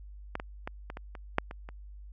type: clicks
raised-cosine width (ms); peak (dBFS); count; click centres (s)
0.5; -17 / -22 / -20 / -24 / -25 / -28 / -9 / -26 / -29; 9; 0.354 / 0.399 / 0.675 / 0.901 / 0.971 / 1.152 / 1.384 / 1.511 / 1.689
effects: added 50 Hz sine -44 dBFS peak until 2.12 s